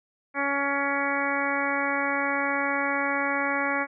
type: harmonic tone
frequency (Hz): 280.3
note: C#4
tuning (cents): +19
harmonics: 1 / 2 / 3 / 4 / 5 / 6 / 7 / 8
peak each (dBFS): -32 / -32 / -32 / -32 / -32 / -32 / -32 / -32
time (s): 0.34-3.87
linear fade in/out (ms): 50
effects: none